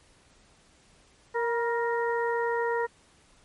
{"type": "harmonic tone with a mistuned harmonic", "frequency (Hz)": 466.2, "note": "A#4", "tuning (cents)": 0, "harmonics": [1, 2, 3, 4], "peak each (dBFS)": [-27, -30, -37, -34], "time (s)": [1.34, 2.87], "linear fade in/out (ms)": 20, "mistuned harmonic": 2, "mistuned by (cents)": 38, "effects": ["pink hiss -60 dBFS RMS until 3.44 s", "MP3 48 kbps"]}